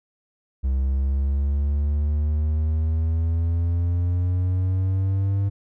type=exponential sweep; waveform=triangle; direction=up; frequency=65.41 to 99.7 Hz; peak=-17 dBFS; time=0.63-5.5 s; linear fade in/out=20 ms; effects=none